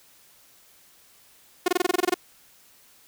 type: tone bursts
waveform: sawtooth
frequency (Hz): 360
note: F#4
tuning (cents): -47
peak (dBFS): -14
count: 11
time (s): 1.66-2.142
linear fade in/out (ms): 5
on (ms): 22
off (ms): 24
effects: white hiss -56 dBFS RMS until 3.07 s